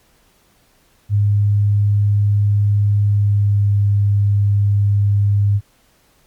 sine tone with pitch glide, 102.6 to 101.54 Hz, G#2 to G#2, -21 to -39 cents, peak -11 dBFS, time 1.09-5.61 s, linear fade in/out 50 ms, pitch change -18 cents, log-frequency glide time 3.04-3.72 s, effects pink hiss -56 dBFS RMS until 6.26 s + MP3 96 kbps

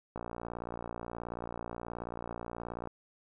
click train, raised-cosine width 1 ms, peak -25 dBFS, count 160, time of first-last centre 0.16-2.873 s, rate 58.6 Hz, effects none

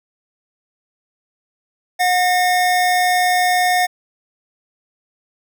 square tone pair together, 724.6 / 1826 Hz, F#5 / A#6, -36 / -36 cents, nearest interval octave + major third, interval 1600 cents, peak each -15 / -21 dBFS, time 1.99-3.87 s, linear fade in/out 20 ms, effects none

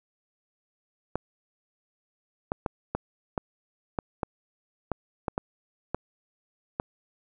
clicks, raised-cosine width 1 ms, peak -13 dBFS, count 12, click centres 1.156 / 2.519 / 2.662 / 2.95 / 3.378 / 3.988 / 4.232 / 4.917 / 5.282 / 5.379 / 5.946 / 6.799 s, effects none

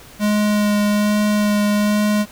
square tone with vibrato, 208.3 Hz, G#3, 5 cents sharp, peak -15 dBFS, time 0.19-2.26 s, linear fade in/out 50 ms, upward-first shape sine, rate 1.2 Hz, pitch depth 11 cents each way, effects pink hiss -42 dBFS RMS until 2.31 s

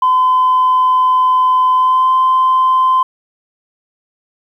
sine tone with pitch glide, 1020 to 1034.2 Hz, C6 to C6, -44 to -20 cents, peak -7 dBFS, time 0.02-3.03 s, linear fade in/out 5 ms, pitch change +24 cents, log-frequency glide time 1.75-2.12 s, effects tanh soft clip ceiling -5 dBFS + 8-bit

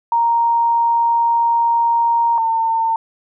sine tone pair in turn, 932.3 / 904.7 Hz, A#5 / A5, 0 / +48 cents, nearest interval minor second, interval 52 cents, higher first, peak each -12 / -14 dBFS, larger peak first, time 0.12-2.38 / 2.38-2.96 s, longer first, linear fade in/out 2 ms, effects none

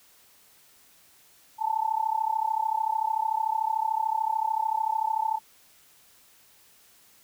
sine tone with amplitude modulation, 880 Hz, A5, in tune, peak -20 dBFS, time 1.58-5.4 s, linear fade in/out 50 ms, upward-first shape sine, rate 33.5 Hz, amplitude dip 90%, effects white hiss -58 dBFS RMS until 7.23 s

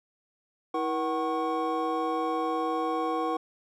triangle tone cluster, 322.9 / 478.6 / 753 / 1094 Hz, E4 / A#4 / F#5 / C#6, -36 / +46 / +30 / -23 cents, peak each -30 dBFS, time 0.74-3.37 s, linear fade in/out 5 ms, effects none

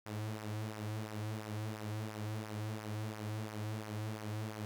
sawtooth tone with flanger, 107.4 Hz, A2, 41 cents flat, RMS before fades -41 dBFS, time 0.06-4.65 s, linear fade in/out 0 ms, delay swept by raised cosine 0.25 to 4.95 ms, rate 2.9 Hz, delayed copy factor -0.6, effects none

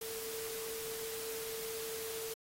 sine tone in noise, 448.4 Hz, A4, 33 cents sharp, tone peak -42 dBFS, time 0.01-2.34 s, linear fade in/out 5 ms, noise white, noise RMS -44 dBFS, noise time 0.01-2.34 s, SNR -1 dB, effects AAC 48 kbps

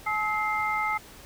sine tone cluster, 855 / 1286 / 2095 Hz, A5 / E6 / C7, -50 / -43 / +2 cents, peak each -29 dBFS, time 0.06-0.98 s, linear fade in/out 10 ms, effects pink hiss -48 dBFS RMS until 1.25 s

